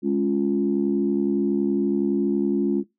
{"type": "chord", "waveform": "sine", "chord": "Db major", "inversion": "second", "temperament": "equal", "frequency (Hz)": [207.7, 277.2, 349.2], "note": ["Ab3", "Db4", "F4"], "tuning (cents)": [0, 0, 0], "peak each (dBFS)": -23, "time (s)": [0.02, 2.84], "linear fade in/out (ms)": 50, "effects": ["noise-tail reverb RT60 0.2 s tail -19 dB re dry", "tanh soft clip ceiling -10 dBFS"]}